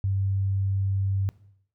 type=tone; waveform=sine; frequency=97.4 Hz; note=G2; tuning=11 cents flat; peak=-22 dBFS; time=0.04-1.29 s; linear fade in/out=0 ms; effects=noise-tail reverb RT60 0.7 s tail -20 dB re dry